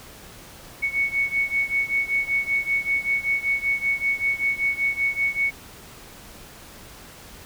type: beating tone pair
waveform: sine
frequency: 2217 / 2222.2 Hz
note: C#7 / C#7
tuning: 0 / +4 cents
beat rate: 5.2 Hz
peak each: -23 / -25 dBFS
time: 0.82-5.51 s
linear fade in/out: 20 ms
effects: pink hiss -44 dBFS RMS until 7.45 s